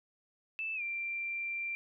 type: tone with pitch glide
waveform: sine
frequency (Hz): 2637 to 2363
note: E7 to D7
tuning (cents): 0 to +10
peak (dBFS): -34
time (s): 0.59-1.75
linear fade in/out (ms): 0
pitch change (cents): -190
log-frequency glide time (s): 0.75-0.82
effects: none